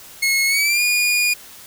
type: tone with pitch glide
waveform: sawtooth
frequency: 2174 to 2440 Hz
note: C#7 to D#7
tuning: -34 to -34 cents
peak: -12 dBFS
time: 0.22-1.34 s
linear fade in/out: 10 ms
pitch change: +200 cents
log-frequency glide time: 0.47-0.82 s
effects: white hiss -41 dBFS RMS until 1.66 s